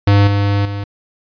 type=tone with level steps; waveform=square; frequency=100.9 Hz; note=G#2; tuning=49 cents flat; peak=-8 / -13 / -21 dBFS; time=0.07-0.84 s; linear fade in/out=5 ms; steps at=0.27 / 0.65 s; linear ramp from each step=5 ms; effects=resampled to 11025 Hz